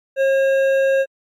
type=tone with hard clipping; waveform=triangle; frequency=540 Hz; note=C#5; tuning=45 cents flat; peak=-15 dBFS; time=0.16-1.06 s; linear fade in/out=50 ms; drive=13 dB; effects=MP3 64 kbps